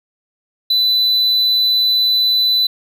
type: tone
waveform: triangle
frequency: 3996 Hz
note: B7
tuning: 20 cents sharp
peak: -10 dBFS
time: 0.7-2.67 s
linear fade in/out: 5 ms
effects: none